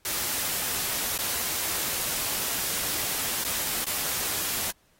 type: noise with dropouts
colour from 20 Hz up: white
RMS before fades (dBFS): -29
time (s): 0.05-4.71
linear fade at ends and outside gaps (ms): 5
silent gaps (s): 1.18-1.187 / 3.44-3.446 / 3.846-3.865
effects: pink hiss -65 dBFS RMS until 4.99 s + AAC 48 kbps